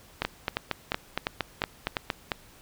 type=two click trains; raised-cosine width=0.3 ms; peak=-10 / -10 dBFS; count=7 / 9; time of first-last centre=0.22-2.318 / 0.25-2.102 s; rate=2.86 / 4.32 Hz; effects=pink hiss -54 dBFS RMS until 2.61 s